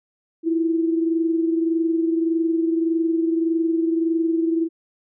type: tone pair together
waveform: sine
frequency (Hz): 327.5 / 349.2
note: E4 / F4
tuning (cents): -11 / 0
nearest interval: minor second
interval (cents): 111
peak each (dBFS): -18 / -27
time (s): 0.43-4.69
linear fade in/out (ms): 50
effects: none